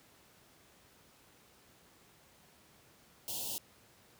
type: band-stop noise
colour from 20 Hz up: white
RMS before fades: -39 dBFS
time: 3.28-3.58 s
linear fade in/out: 0 ms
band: 950 to 2700 Hz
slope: 96 dB/octave
effects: pink hiss -63 dBFS RMS until 4.19 s + high-pass 80 Hz 12 dB/octave